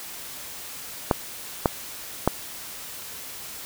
clicks, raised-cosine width 1 ms, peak -3 dBFS, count 3, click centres 1.112 / 1.658 / 2.276 s, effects white hiss -38 dBFS RMS until 3.65 s

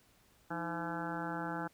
harmonic tone with a mistuned harmonic, 169.4 Hz, E3, 48 cents sharp, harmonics 1 / 2 / 3 / 4 / 5 / 6 / 7 / 8 / 9 / 10, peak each -43 / -42 / -47 / -47 / -42 / -50 / -51 / -45 / -45 / -52 dBFS, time 0.5-1.68 s, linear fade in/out 10 ms, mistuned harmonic 2, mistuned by -100 cents, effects pink hiss -67 dBFS RMS until 1.73 s

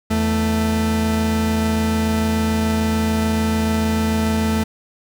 40% pulse tone pair together, 82.41 / 220.4 Hz, E2 / A3, 0 / +3 cents, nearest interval octave + perfect fourth, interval 1703 cents, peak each -21 / -17 dBFS, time 0.1-4.64 s, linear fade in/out 10 ms, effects none

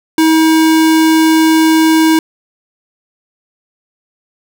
square tone, 319.4 Hz, D#4, 45 cents sharp, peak -7 dBFS, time 0.18-2.19 s, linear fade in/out 2 ms, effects none

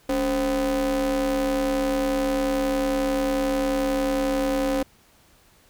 square ring-modulated tone, 122.8 Hz, B2, 9 cents flat, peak -19 dBFS, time 0.09-4.83 s, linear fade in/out 5 ms, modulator 404 Hz, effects pink hiss -57 dBFS RMS until 5.69 s

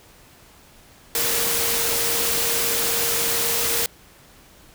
sine tone in noise, 466.2 Hz, A#4, in tune, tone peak -31 dBFS, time 1.15-3.86 s, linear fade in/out 2 ms, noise white, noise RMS -22 dBFS, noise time 1.15-3.86 s, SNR -12 dB, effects pink hiss -50 dBFS RMS until 4.74 s

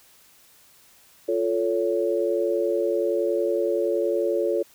sine chord, F augmented, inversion none, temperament equal with one note detuned, 349.2 / 440 / 561.1 Hz, F4 / A4 / C#5, 0 / 0 / +21 cents, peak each -25 dBFS, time 1.28-4.63 s, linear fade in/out 10 ms, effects white hiss -55 dBFS RMS until 4.74 s

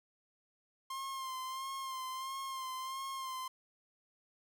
45% pulse tone with vibrato, 1057 Hz, C6, 17 cents sharp, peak -39 dBFS, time 0.9-3.48 s, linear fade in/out 5 ms, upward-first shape sine, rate 1.5 Hz, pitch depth 37 cents each way, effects none

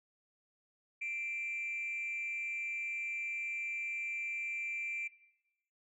sine tone with frequency modulation, 2355 Hz, D7, 4 cents sharp, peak -35 dBFS, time 1.01-5.08 s, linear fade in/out 10 ms, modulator 268 Hz, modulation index 0.34, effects noise-tail reverb RT60 0.9 s tail -18 dB re dry + tanh soft clip ceiling -32 dBFS

